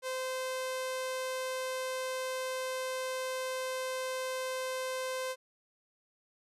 sawtooth tone with low-pass filter, 517 Hz, C5, 21 cents flat, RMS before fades -36 dBFS, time 0.02-5.36 s, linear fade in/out 50 ms, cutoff 11000 Hz, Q 1.1, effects none

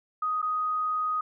sine tone with dropouts, 1249 Hz, D#6, 6 cents sharp, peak -25 dBFS, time 0.22-1.21 s, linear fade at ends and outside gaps 5 ms, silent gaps 0.418-0.426 s, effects none

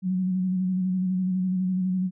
sine tone with vibrato, 185 Hz, F#3, in tune, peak -22 dBFS, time 0.02-2.11 s, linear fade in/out 50 ms, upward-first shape square, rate 12 Hz, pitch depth 27 cents each way, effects none

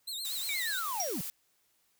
sawtooth tone with vibrato, 3951 Hz, B7, in tune, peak -33 dBFS, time 0.07-0.8 s, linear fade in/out 10 ms, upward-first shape triangle, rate 8.4 Hz, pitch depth 160 cents each way
blue noise, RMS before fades -39 dBFS, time 0.25-1.3 s, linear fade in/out 0 ms
triangle linear sweep, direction down, 2349 to 138.59 Hz, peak -32 dBFS, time 0.49-1.21 s, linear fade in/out 0 ms
triangle tone with exponential decay, 5660 Hz, F8, 22 cents sharp, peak -27 dBFS, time 1-1.2 s, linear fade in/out 0 ms, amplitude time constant 43 ms
effects white hiss -72 dBFS RMS until 1.99 s

